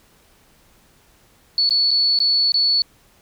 sine tone with dropouts, 4430 Hz, C#8, 2 cents flat, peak -14 dBFS, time 1.58-2.82 s, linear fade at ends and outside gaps 1 ms, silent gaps 1.692-1.707 / 1.908-1.913 / 2.189-2.202 / 2.52-2.542 s, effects pink hiss -55 dBFS RMS until 3.21 s

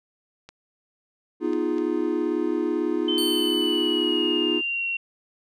clicks, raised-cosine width 0.2 ms, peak -25 dBFS, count 3, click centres 0.49 / 1.533 / 1.783 s
triangle chord, F half-diminished seventh, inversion second, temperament equal, 246.9 / 311.1 / 349.2 / 415.3 Hz, Cb4 / Eb4 / F4 / Ab4, 0 / 0 / 0 / 0 cents, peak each -29 / -24 / -24 / -28 dBFS, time 1.4-4.62 s, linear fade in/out 50 ms
sine tone with pitch glide, 3074 to 2739 Hz, G7 to F7, -35 to -34 cents, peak -24 dBFS, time 3.08-4.97 s, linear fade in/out 5 ms, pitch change -199 cents, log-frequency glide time 3.23-4.85 s
15% pulse tone with exponential decay, 4475 Hz, C#8, 16 cents sharp, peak -21 dBFS, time 3.18-4.66 s, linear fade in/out 0 ms, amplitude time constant 320 ms
effects resampled to 32000 Hz

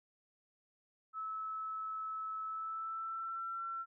sine tone with pitch glide, 1301 to 1350.8 Hz, E6 to E6, -23 to +42 cents, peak -38 dBFS, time 1.13-3.86 s, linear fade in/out 50 ms, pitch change +65 cents, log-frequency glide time 2.44-3.47 s, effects none

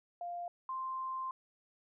sine tone pair in turn, 698.5 / 1046.6 Hz, F5 / C6, 0 / 0 cents, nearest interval perfect fifth, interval 700 cents, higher second, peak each -38 / -36 dBFS, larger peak second, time 0.21-0.48 / 0.69-1.31 s, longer second, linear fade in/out 2 ms, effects none

